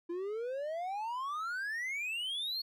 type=exponential sweep; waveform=triangle; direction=up; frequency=335.7 to 4400 Hz; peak=-33 dBFS; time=0.09-2.62 s; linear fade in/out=10 ms; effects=none